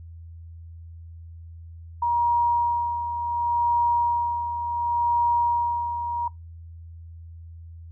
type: tone with tremolo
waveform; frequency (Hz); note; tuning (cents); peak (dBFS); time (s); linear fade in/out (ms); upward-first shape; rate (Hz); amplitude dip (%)
sine; 950; A#5; +33; -17; 2.02-6.28; 5; sine; 0.69; 60
effects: noise-tail reverb RT60 0.2 s tail -23 dB re dry + added 83 Hz sine -39 dBFS peak until 7.91 s